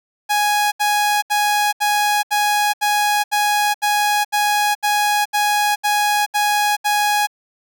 sawtooth tone bursts, 830.6 Hz, G#5, in tune, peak -11 dBFS, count 14, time 0.29-7.272 s, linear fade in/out 20 ms, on 430 ms, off 74 ms, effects none

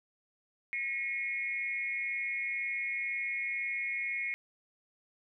sine tone with amplitude modulation, 2174 Hz, C#7, 34 cents flat, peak -28 dBFS, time 0.73-4.34 s, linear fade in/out 0 ms, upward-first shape sine, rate 258 Hz, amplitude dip 85%, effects none

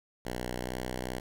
5% pulse tone with pitch glide, 61.5 to 62.72 Hz, B1 to B1, -7 to +27 cents, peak -23 dBFS, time 0.25-1.2 s, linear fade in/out 5 ms, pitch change +34 cents, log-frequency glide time 0.56-0.72 s, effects 9-bit

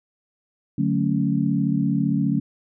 sine chord, D major seventh, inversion none, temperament equal, 146.83 / 185 / 220 / 277.2 Hz, D3 / F#3 / A3 / C#4, 0 / 0 / 0 / 0 cents, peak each -24 dBFS, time 0.78-2.4 s, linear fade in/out 5 ms, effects none

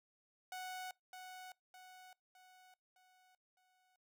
sawtooth tone with echo, 740 Hz, F#5, in tune, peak -40 dBFS, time 0.52-0.91 s, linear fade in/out 2 ms, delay 610 ms, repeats 5, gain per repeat -6 dB, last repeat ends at 3.96 s, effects noise-tail reverb RT60 0.2 s tail -24 dB re dry

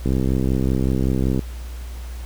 click train, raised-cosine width 3 ms, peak -8 dBFS, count 88, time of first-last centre 0.06-1.392 s, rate 65.3 Hz, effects added 60 Hz sine -29 dBFS peak until 2.25 s + pink hiss -44 dBFS RMS until 2.25 s

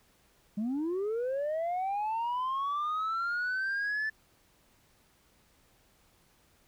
sine linear sweep, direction up, 199.1 to 1760 Hz, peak -27 dBFS, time 0.57-4.1 s, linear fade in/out 10 ms, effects tanh soft clip ceiling -28 dBFS + pink hiss -66 dBFS RMS until 6.67 s

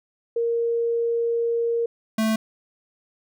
sine / square tone pair in turn, 466.2 / 220.1 Hz, A#4 / A3, 0 / +1 cents, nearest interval octave + minor second, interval 1299 cents, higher first, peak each -20 dBFS, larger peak neither, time 0.36-1.86 / 2.18-2.36 s, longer first, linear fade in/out 5 ms, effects none

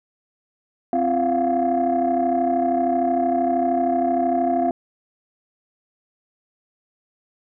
sine tone cluster, 261.2 / 342.7 / 690 / 723 Hz, C4 / F4 / F5 / F#5, -3 / -33 / -21 / -40 cents, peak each -22 / -25 / -19 / -26 dBFS, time 0.93-4.71 s, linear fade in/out 2 ms, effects tanh soft clip ceiling -11 dBFS

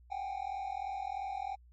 triangle tone cluster, 737 / 780 / 820 Hz, F#5 / G5 / G#5, -7 / -9 / -22 cents, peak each -40 / -36 / -40 dBFS, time 0.1-1.56 s, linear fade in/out 20 ms, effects added 60 Hz sine -56 dBFS peak until 1.72 s + MP3 32 kbps

